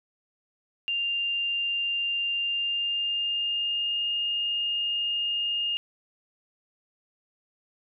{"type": "tone with pitch glide", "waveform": "sine", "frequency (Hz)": [2794, 2833], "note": ["F7", "F7"], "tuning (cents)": [0, 24], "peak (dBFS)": -25, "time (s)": [0.88, 5.77], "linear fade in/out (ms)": 0, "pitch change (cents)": 24, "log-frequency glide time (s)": [2.37, 4.04], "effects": []}